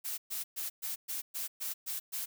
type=noise bursts; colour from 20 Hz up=blue; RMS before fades=-37 dBFS; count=9; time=0.04-2.26 s; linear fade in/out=20 ms; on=140 ms; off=120 ms; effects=none